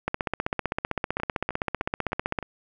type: two click trains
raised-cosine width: 0.5 ms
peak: -19 / -10 dBFS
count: 5 / 37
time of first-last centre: 1.2-2.427 / 0.08-2.388 s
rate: 3.26 / 15.6 Hz
effects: none